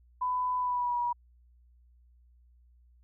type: tone with pitch glide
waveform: sine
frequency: 1000 to 963.7 Hz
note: B5 to B5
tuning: +21 to -43 cents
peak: -27 dBFS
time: 0.21-1.13 s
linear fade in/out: 10 ms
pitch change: -64 cents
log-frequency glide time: 0.58-0.99 s
effects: added 60 Hz sine -58 dBFS peak until 3.03 s